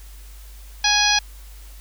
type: harmonic tone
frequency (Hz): 830.6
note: G#5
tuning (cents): 0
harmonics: 1 / 2 / 3 / 4 / 5 / 6 / 7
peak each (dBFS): -23 / -23 / -23 / -23 / -23 / -23 / -23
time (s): 0.84-1.19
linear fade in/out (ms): 5
effects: added 50 Hz sine -38 dBFS peak until 1.8 s + white hiss -49 dBFS RMS until 1.8 s